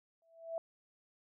sine tone with exponential growth, 660 Hz, E5, 2 cents sharp, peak -33 dBFS, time 0.22-0.58 s, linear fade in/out 1 ms, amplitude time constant 77 ms, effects none

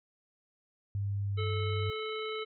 sine tone with pitch glide, 100.2 to 98.76 Hz, G2 to G2, +38 to +13 cents, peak -30 dBFS, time 0.95-1.9 s, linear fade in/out 0 ms, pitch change -25 cents, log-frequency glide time 1.23-1.5 s
harmonic tone, 434.8 Hz, A4, 21 cents flat, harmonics 1 / 3 / 5 / 7 / 9, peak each -36 / -41 / -43 / -44 / -46 dBFS, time 1.37-2.45 s, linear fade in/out 20 ms
effects none

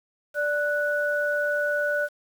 sine tone pair together, 586.9 / 1478 Hz, D5 / F#6, -1 / -2 cents, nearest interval octave + major third, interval 1599 cents, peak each -25 dBFS, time 0.34-2.09 s, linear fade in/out 50 ms, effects 8-bit

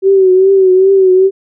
sine tone with vibrato, 380 Hz, F#4, 46 cents sharp, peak -4 dBFS, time 0.02-1.31 s, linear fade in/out 50 ms, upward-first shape triangle, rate 2.5 Hz, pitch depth 63 cents each way, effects none

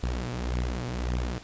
sawtooth beating tone pair, 60.1 / 61.9 Hz, B1 / B1, -46 / +5 cents, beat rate 1.8 Hz, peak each -27 dBFS, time 0.03-1.38 s, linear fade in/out 0 ms, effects pink hiss -48 dBFS RMS until 1.43 s + resampled to 16000 Hz

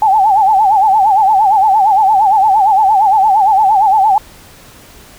sine tone with vibrato, 819 Hz, G#5, 24 cents flat, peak -6 dBFS, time 0.02-4.18 s, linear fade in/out 2 ms, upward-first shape sine, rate 8.7 Hz, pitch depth 140 cents each way, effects pink hiss -39 dBFS RMS until 5.18 s

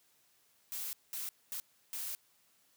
blue noise bursts at uneven times, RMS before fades -40 dBFS, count 4, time 0.72-0.93 / 1.13-1.29 / 1.52-1.6 / 1.93-2.15 s, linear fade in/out 0 ms, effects white hiss -70 dBFS RMS until 2.76 s + high-pass 80 Hz 12 dB/octave

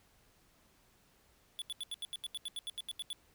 square tone bursts, 3445 Hz, A7, 37 cents flat, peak -38 dBFS, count 15, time 1.59-3.13 s, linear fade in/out 0 ms, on 28 ms, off 80 ms, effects pink hiss -68 dBFS RMS until 3.34 s

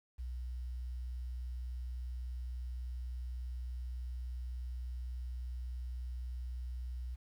sine tone, 61.74 Hz, B1, in tune, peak -37 dBFS, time 0.18-7.16 s, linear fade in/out 20 ms, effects tanh soft clip ceiling -35 dBFS + 11-bit

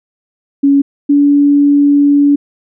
sine tone pair in turn, 279.9 / 286.4 Hz, C#4 / D4, +17 / -43 cents, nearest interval unison, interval 40 cents, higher second, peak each -5 dBFS, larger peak neither, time 0.63-0.82 / 1.09-2.36 s, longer second, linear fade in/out 10 ms, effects none

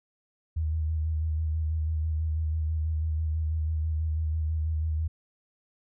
sine tone with vibrato, 78.7 Hz, D#2, 20 cents sharp, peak -25 dBFS, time 0.56-5.08 s, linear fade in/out 10 ms, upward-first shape square, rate 6.1 Hz, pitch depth 27 cents each way, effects none

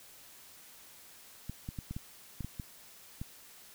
clicks, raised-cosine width 5 ms, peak -26 dBFS, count 9, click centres 1.496 / 1.689 / 1.788 / 1.91 / 1.965 / 2.407 / 2.446 / 2.598 / 3.215 s, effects white hiss -55 dBFS RMS until 3.74 s

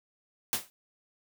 white noise with exponential decay, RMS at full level -25 dBFS, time 0.53-0.7 s, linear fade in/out 0 ms, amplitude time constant 35 ms, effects none

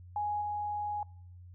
sine tone with level steps, 832 Hz, G#5, 3 cents sharp, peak -30 / -32 dBFS, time 0.16-1.03 s, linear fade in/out 2 ms, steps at 0.41 s, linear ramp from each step 10 ms, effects noise-tail reverb RT60 0.6 s tail -25 dB re dry + added 89 Hz sine -48 dBFS peak until 1.54 s

